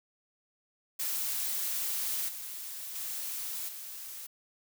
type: noise with level steps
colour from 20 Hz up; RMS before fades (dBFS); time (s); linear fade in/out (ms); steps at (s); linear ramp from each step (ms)
blue; -33 / -41 / -37 / -43; 0.99-4.27; 10; 2.28 / 2.95 / 3.68; 10
effects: none